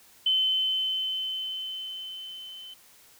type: tone with level ramp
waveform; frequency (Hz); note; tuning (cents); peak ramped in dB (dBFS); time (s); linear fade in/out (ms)
sine; 3059; G7; -43; -20 to -41; 0.26-2.74; 5
effects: white hiss -56 dBFS RMS until 3.19 s